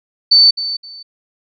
sine tone with echo, 4528 Hz, C#8, 36 cents sharp, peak -5 dBFS, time 0.31-0.51 s, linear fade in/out 10 ms, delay 260 ms, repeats 2, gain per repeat -13 dB, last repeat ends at 1.03 s, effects none

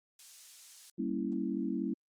violet noise, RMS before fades -43 dBFS, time 0.19-0.9 s, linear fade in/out 2 ms
sine chord, G diminished seventh, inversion none, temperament equal, 196 / 233.1 / 277.2 / 329.6 Hz, G3 / Bb3 / Db4 / Fb4, 0 / 0 / 0 / 0 cents, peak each -37 dBFS, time 0.98-1.94 s, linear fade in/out 10 ms
effects low-pass 7000 Hz 12 dB/octave + Opus 48 kbps

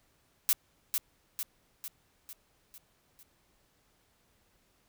blue noise with echo, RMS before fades -25 dBFS, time 0.49-0.53 s, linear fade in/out 0 ms, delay 450 ms, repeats 6, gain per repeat -5 dB, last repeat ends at 3.23 s, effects pink hiss -70 dBFS RMS until 4.88 s

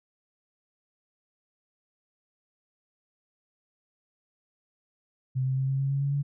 sine tone with pitch steps, 130 / 131.66 / 133.35 / 135.05 / 136.78 / 138.53 / 140.3 / 142.09 Hz, C3 / C3 / C3 / C#3 / C#3 / C#3 / C#3 / C#3, -11 / +11 / +33 / -45 / -23 / -1 / +21 / +43 cents, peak -24 dBFS, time 5.35-6.23 s, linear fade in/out 20 ms, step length 110 ms, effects none

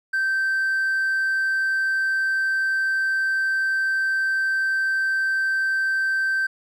triangle tone, 1557 Hz, G6, 12 cents flat, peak -17 dBFS, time 0.13-6.47 s, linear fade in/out 10 ms, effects tanh soft clip ceiling -14 dBFS

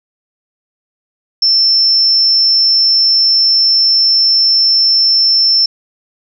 sine tone, 5350 Hz, E8, 25 cents sharp, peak -7 dBFS, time 1.42-5.66 s, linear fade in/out 5 ms, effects none

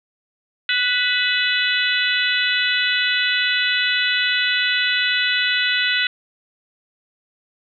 harmonic tone with a mistuned harmonic, 493.9 Hz, B4, in tune, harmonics 3 / 4 / 5 / 6 / 7 / 8, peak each -22 / -23 / -24 / -25 / -25 / -26 dBFS, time 0.69-6.07 s, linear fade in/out 2 ms, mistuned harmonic 5, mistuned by +61 cents, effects none

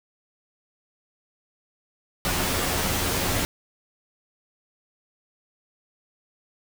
pink noise with comb filter, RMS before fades -25 dBFS, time 2.25-3.45 s, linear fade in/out 0 ms, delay 11 ms, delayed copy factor +0.6, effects none

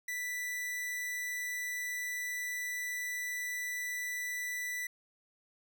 45% pulse tone, 1975.5 Hz, B6, in tune, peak -35 dBFS, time 0.08-4.87 s, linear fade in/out 5 ms, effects none

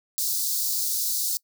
white high-pass noise, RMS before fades -26 dBFS, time 0.18-1.37 s, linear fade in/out 0 ms, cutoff 4100 Hz, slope 48 dB/octave, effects noise-tail reverb RT60 0.1 s tail -24 dB re dry

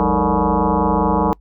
sine tone with frequency modulation, 335 Hz, E4, 28 cents sharp, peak -13 dBFS, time 0-1.33 s, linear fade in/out 0 ms, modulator 129 Hz, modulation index 5.7, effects noise-tail reverb RT60 0.1 s tail -25 dB re dry + added 50 Hz sine -46 dBFS peak until 1.4 s

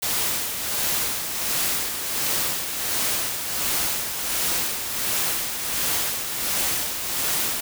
white noise with tremolo, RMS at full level -23 dBFS, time 0.02-7.61 s, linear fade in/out 10 ms, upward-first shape sine, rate 1.4 Hz, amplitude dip 50%, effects none

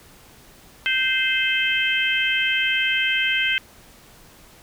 harmonic tone, 520 Hz, C5, 11 cents flat, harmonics 3 / 4 / 5 / 6, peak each -24 / -24 / -24 / -24 dBFS, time 0.86-3.58 s, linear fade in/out 0 ms, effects pink hiss -49 dBFS RMS until 4.62 s

